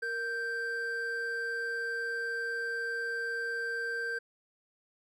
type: tone pair together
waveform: triangle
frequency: 466.2 / 1568 Hz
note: A#4 / G6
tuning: 0 / 0 cents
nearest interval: octave + major sixth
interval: 2100 cents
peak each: -37 / -31 dBFS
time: 0.02-4.19 s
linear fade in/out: 10 ms
effects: none